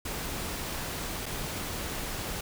pink noise with dropouts, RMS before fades -35 dBFS, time 0.05-2.41 s, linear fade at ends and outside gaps 5 ms, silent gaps 1.258-1.262 s, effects none

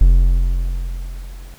triangle tone with level ramp, 44 Hz, F1, 14 cents sharp, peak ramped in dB -3 to -31 dBFS, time 0.01-1.54 s, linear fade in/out 0 ms, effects pink hiss -46 dBFS RMS until 1.58 s

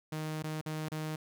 sawtooth tone with dropouts, 155.56 Hz, D#3, in tune, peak -31 dBFS, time 0.12-1.16 s, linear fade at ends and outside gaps 5 ms, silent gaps 0.426-0.438 / 0.613-0.66 / 0.886-0.917 s, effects none

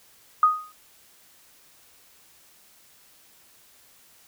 sine tone with exponential decay, 1244.5 Hz, D#6, in tune, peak -11 dBFS, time 0.43-0.72 s, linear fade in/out 2 ms, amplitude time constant 63 ms, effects white hiss -56 dBFS RMS until 4.27 s

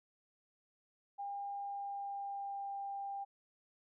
sine tone with pitch glide, 803 to 795.2 Hz, G5 to G5, +41 to +25 cents, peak -39 dBFS, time 1.18-3.25 s, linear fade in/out 20 ms, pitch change -16 cents, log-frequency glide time 1.53-2.74 s, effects none

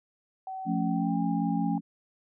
sine tone with pitch glide, 760 to 809.9 Hz, F#5 to G#5, +46 to -44 cents, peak -34 dBFS, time 0.47-1.78 s, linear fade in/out 2 ms, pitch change +110 cents, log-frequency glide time 0.86-1.2 s
sine chord, F augmented, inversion none, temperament equal, 174.61 / 220 / 277.2 Hz, F3 / A3 / C#4, 0 / 0 / 0 cents, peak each -29 / -30 / -30 dBFS, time 0.65-1.81 s, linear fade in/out 50 ms
effects none

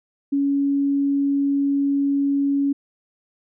sine tone, 280 Hz, C#4, 18 cents sharp, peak -17 dBFS, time 0.32-2.73 s, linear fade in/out 10 ms, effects none

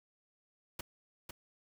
pink noise with echo, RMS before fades -40 dBFS, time 0.79-0.81 s, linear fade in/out 5 ms, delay 500 ms, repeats 1, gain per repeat -5 dB, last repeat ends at 1.31 s, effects none

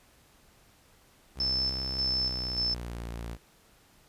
sawtooth tone with pitch glide, 65.41 to 57.6 Hz, C2 to A#1, 0 to -20 cents, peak -32 dBFS, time 1.35-3.38 s, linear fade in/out 50 ms, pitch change -220 cents, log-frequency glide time 2.06-3.06 s
sine tone with tremolo, 5274 Hz, E8, in tune, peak -26 dBFS, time 1.4-2.74 s, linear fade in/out 2 ms, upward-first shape square, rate 1.7 Hz, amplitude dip 50%
effects pink hiss -61 dBFS RMS until 4.08 s + resampled to 32000 Hz

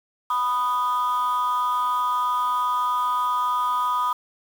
sine tone pair together, 990 / 1237.7 Hz, B5 / D#6, +4 / -9 cents, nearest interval major third, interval 387 cents, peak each -21 dBFS, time 0.3-4.13 s, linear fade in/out 5 ms, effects tanh soft clip ceiling -17 dBFS + 7-bit

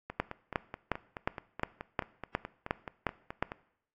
two click trains, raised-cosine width 0.5 ms, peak -23 / -13 dBFS, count 17 / 10, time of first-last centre 0.1-3.519 / 0.2-3.426 s, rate 4.68 / 2.79 Hz, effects noise-tail reverb RT60 0.7 s tail -19 dB re dry + AAC 64 kbps

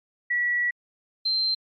sine tone pair in turn, 1939 / 4130 Hz, B6 / C8, -32 / -23 cents, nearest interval octave + minor second, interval 1309 cents, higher second, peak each -21 dBFS, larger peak neither, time 0.3-0.71 / 1.25-1.55 s, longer first, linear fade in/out 10 ms, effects MP3 48 kbps

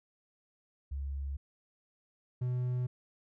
sine / triangle tone pair in turn, 69.3 / 124.77 Hz, C#2 / B2, 0 / +18 cents, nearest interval minor seventh, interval 1018 cents, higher second, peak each -34 / -28 dBFS, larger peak second, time 0.91-1.37 / 2.41-2.87 s, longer neither, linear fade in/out 10 ms, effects none

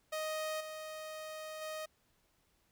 sawtooth tone with level steps, 624 Hz, D#5, 5 cents sharp, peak -32 / -39 / -36 dBFS, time 0.12-1.86 s, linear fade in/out 10 ms, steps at 0.6 / 1.61 s, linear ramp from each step 10 ms, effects pink hiss -74 dBFS RMS until 2.71 s

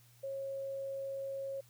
sine tone, 545 Hz, C#5, 29 cents flat, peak -37 dBFS, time 0.23-1.61 s, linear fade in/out 10 ms, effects added 120 Hz sine -62 dBFS peak until 1.69 s + white hiss -66 dBFS RMS until 1.69 s

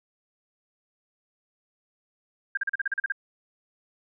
sine tone bursts, 1599 Hz, G6, 34 cents sharp, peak -23 dBFS, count 10, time 2.55-3.122 s, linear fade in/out 5 ms, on 23 ms, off 38 ms, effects none

